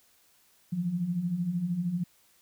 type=beating tone pair; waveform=sine; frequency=164.81 / 177.81 Hz; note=E3 / F3; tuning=0 / +31 cents; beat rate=13 Hz; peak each=-35 / -28 dBFS; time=0.72-2.04 s; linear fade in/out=10 ms; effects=white hiss -64 dBFS RMS until 2.41 s